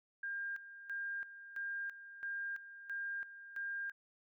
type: tone with tremolo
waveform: sine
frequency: 1604 Hz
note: G6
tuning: 39 cents sharp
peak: -38 dBFS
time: 0.23-3.92 s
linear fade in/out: 5 ms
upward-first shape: square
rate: 1.5 Hz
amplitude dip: 75%
effects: none